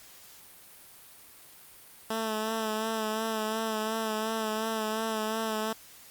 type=tone with vibrato; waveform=10% pulse; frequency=219.7 Hz; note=A3; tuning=2 cents flat; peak=-21 dBFS; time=2.1-5.73 s; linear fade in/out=5 ms; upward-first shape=sine; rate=2.8 Hz; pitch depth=33 cents each way; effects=white hiss -52 dBFS RMS until 6.1 s + Opus 48 kbps